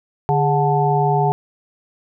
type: harmonic tone with a mistuned harmonic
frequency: 146.4 Hz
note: D3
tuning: 5 cents flat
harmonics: 1 / 3 / 5 / 6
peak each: -18 / -21 / -19 / -20 dBFS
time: 0.29-1.32 s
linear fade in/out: 0 ms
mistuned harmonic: 3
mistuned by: -110 cents
effects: none